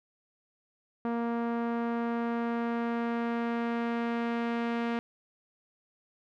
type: tone with low-pass filter sweep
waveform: sawtooth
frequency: 234 Hz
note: A#3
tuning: 7 cents sharp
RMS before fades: -31 dBFS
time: 1.05-4.99 s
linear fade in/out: 0 ms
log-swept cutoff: 1200 to 2400 Hz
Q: 1
effects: none